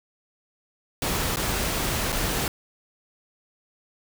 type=noise with dropouts; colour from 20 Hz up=pink; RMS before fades=-26 dBFS; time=1.02-2.48 s; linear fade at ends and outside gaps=2 ms; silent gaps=1.36-1.369 / 2.122-2.126 s; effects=none